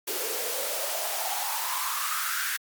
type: noise with high-pass filter sweep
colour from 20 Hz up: white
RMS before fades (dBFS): -30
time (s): 0.07-2.57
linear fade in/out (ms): 10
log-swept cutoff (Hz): 380 to 1600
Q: 6.2
effects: Opus 48 kbps